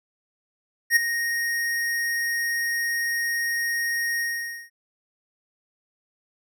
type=tone with ADSR envelope; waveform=square; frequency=1864.7 Hz; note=A#6; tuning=in tune; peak=-13 dBFS; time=0.9-4.7 s; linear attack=63 ms; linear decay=10 ms; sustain=-11 dB; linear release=500 ms; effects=none